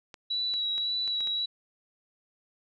clicks, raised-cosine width 0.2 ms, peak -26 dBFS, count 6, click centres 0.142 / 0.539 / 0.78 / 1.077 / 1.206 / 1.273 s
sine tone with vibrato, 3916 Hz, B7, 15 cents flat, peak -27 dBFS, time 0.3-1.46 s, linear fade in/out 10 ms, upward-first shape sine, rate 1.8 Hz, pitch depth 21 cents each way
effects none

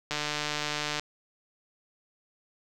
click train, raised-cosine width 0.2 ms, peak -13 dBFS, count 133, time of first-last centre 0.11-0.996 s, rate 149 Hz, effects none

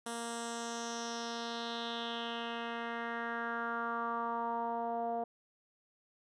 10% pulse tone with low-pass filter sweep, 233.1 Hz, A#3, in tune, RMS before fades -38 dBFS, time 0.06-5.24 s, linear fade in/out 5 ms, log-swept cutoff 9600 to 660 Hz, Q 3.6, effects none

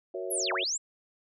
sine chord, F# dominant seventh, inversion none, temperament equal, 370 / 466.2 / 554.4 / 659.3 Hz, F#4 / A#4 / C#5 / E5, 0 / 0 / 0 / 0 cents, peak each -36 / -40 / -38 / -40 dBFS, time 0.14-0.64 s, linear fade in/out 5 ms
sine linear two-way sweep, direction down then up, 11970 to 568 to 7890 Hz, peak -28 dBFS, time 0.3-0.78 s, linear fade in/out 20 ms, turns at 0.53 s
effects none

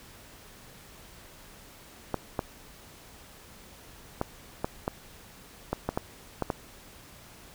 clicks, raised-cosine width 1 ms, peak -13 dBFS, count 10, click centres 2.143 / 2.392 / 4.214 / 4.645 / 4.879 / 5.73 / 5.89 / 5.975 / 6.423 / 6.502 s, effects pink hiss -51 dBFS RMS until 7.54 s

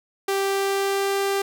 sawtooth tone with pitch glide, 392 to 395 Hz, G4 to G4, 0 to +13 cents, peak -17 dBFS, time 0.28-1.42 s, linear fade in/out 5 ms, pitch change +13 cents, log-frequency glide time 0.39-1.18 s, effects none

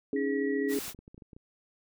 sine chord, C# suspended second, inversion none, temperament just, 277.2 / 311.8 / 415.8 Hz, C#4 / D#4 / G#4, 0 / +4 / +2 cents, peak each -30 / -36 / -30 dBFS, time 0.13-0.79 s, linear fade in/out 2 ms
sine tone, 1925 Hz, B6, 45 cents flat, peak -38 dBFS, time 0.16-0.74 s, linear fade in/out 5 ms
white noise, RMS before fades -39 dBFS, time 0.68-0.94 s, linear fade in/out 50 ms
clicks, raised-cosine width 3 ms, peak -36 dBFS, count 9, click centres 0.881 / 0.947 / 0.99 / 1.079 / 1.145 / 1.179 / 1.222 / 1.332 / 1.365 s
effects none

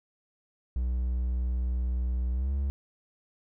triangle tone with pitch glide, 61.74 to 68.9 Hz, B1 to C#2, 0 to -10 cents, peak -24 dBFS, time 0.76-2.7 s, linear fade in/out 0 ms, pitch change +190 cents, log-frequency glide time 2.33-2.52 s, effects none

